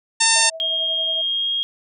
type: harmonic tone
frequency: 903 Hz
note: A5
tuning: 45 cents sharp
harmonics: 1 / 2 / 3 / 4 / 5 / 6 / 7 / 8 / 9 / 10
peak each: -23 / -23 / -23 / -23 / -23 / -23 / -23 / -23 / -23 / -23 dBFS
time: 0.2-0.5 s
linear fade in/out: 10 ms
type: tone with tremolo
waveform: sine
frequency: 649 Hz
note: E5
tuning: 27 cents flat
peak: -28 dBFS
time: 0.35-1.22 s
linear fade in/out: 10 ms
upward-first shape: triangle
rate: 11 Hz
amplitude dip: 75%
type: tone with pitch glide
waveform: sine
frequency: 3237 to 3256 Hz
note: G#7 to G#7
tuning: -45 to -35 cents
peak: -19 dBFS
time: 0.6-1.63 s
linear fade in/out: 0 ms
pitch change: +10 cents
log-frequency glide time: 1.27-1.49 s
effects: none